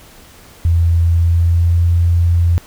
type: tone with pitch glide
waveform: sine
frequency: 84.2 to 85.67 Hz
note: E2 to F2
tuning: +37 to -33 cents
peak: -9 dBFS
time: 0.65-2.58 s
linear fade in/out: 0 ms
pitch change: +30 cents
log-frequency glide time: 1.03-1.84 s
effects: pink hiss -42 dBFS RMS until 2.66 s